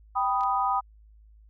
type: chord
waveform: sine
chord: G augmented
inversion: none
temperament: equal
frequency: 784 / 987.8 / 1244.5 Hz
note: G5 / B5 / D#6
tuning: 0 / 0 / 0 cents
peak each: -27 dBFS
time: 0.15-0.81 s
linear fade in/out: 20 ms
type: clicks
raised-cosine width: 0.2 ms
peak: -30 dBFS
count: 2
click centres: 0.409 / 0.435 s
effects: added 53 Hz sine -51 dBFS peak until 1.49 s